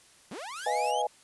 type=linear sweep; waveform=sawtooth; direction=up; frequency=153.2 to 3299 Hz; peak=-34 dBFS; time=0.31-1.02 s; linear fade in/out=5 ms
type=noise; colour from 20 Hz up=blue; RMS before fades=-43 dBFS; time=0.56-0.91 s; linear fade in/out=0 ms
type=chord; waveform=sine; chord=F half-diminished seventh; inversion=second; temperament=equal; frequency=493.9 / 622.3 / 698.5 / 830.6 Hz; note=Cb5 / Eb5 / F5 / Ab5; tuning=0 / 0 / 0 / 0 cents; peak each=-33 / -33 / -34 / -28 dBFS; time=0.66-1.07 s; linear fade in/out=5 ms
effects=white hiss -58 dBFS RMS until 1.23 s + resampled to 24000 Hz